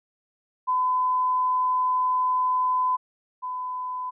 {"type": "tone pair in turn", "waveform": "sine", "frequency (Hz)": [1011, 1006.8], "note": ["B5", "B5"], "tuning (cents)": [40, 33], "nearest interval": "unison", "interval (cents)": 7, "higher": "first", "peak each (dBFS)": [-20, -28], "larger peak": "first", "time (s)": [[0.67, 2.97], [3.42, 4.11]], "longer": "first", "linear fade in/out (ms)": 20, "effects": []}